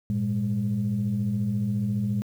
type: tone cluster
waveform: sine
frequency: 101.8 / 116.2 / 202.9 Hz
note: G#2 / A#2 / G#3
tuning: -34 / -5 / -40 cents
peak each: -34 / -26 / -25 dBFS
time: 0.1-2.22 s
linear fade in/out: 0 ms
effects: tanh soft clip ceiling -17 dBFS + 9-bit